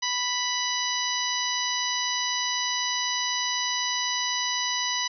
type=harmonic tone; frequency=988 Hz; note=B5; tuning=in tune; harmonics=1 / 2 / 3 / 4 / 5 / 6; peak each=-32 / -32 / -32 / -32 / -32 / -32 dBFS; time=0.02-5.08 s; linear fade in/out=10 ms; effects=none